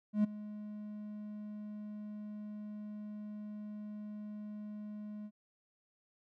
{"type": "tone with ADSR envelope", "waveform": "triangle", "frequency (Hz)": 210, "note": "G#3", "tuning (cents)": 19, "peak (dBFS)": -22, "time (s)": [0.13, 5.31], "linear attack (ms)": 110, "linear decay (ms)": 12, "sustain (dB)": -18, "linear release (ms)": 57, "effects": []}